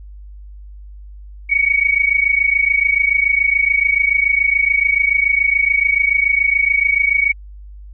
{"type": "tone pair together", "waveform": "sine", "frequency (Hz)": [2230, 2257], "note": ["C#7", "C#7"], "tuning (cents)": [10, 31], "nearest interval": "unison", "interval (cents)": 21, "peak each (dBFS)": -15, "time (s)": [1.49, 7.33], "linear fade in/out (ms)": 20, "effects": ["added 50 Hz sine -33 dBFS peak until 7.93 s"]}